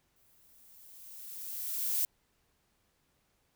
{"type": "noise with exponential growth", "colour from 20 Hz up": "violet", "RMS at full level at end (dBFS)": -29, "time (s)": [0.16, 2.05], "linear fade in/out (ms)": 1, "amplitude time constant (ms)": 410, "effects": ["pink hiss -74 dBFS RMS until 3.55 s"]}